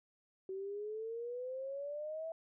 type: exponential sweep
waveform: sine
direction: up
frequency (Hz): 376.9 to 659.3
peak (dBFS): -39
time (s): 0.49-2.32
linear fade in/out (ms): 2
effects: none